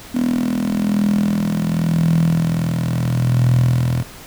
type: tone with high-pass filter sweep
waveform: 10% pulse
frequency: 41.2 Hz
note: E1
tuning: in tune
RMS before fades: -17 dBFS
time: 0.14-4.03 s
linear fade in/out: 10 ms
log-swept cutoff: 250 to 110 Hz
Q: 9.4
effects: pink hiss -38 dBFS RMS until 4.26 s